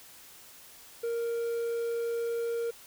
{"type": "tone", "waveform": "triangle", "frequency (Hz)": 466.2, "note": "A#4", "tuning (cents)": 0, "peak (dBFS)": -27, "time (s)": [1.03, 2.71], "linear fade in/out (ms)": 10, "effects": ["white hiss -52 dBFS RMS until 2.86 s"]}